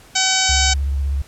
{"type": "harmonic tone", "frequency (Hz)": 759, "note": "F#5", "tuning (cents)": 44, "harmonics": [1, 2, 3, 4, 5, 6, 7, 8, 9, 10], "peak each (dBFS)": [-24, -24, -24, -24, -24, -24, -24, -24, -24, -24], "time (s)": [0.15, 0.74], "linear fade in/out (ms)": 10}
{"type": "tone with vibrato", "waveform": "sine", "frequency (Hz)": 69.3, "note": "C#2", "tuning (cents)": 0, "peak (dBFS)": -17, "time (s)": [0.49, 1.22], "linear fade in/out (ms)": 5, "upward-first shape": "sine", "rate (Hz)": 16, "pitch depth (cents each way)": 62}
{"effects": ["pink hiss -46 dBFS RMS until 1.27 s", "low-pass 12000 Hz 12 dB/octave"]}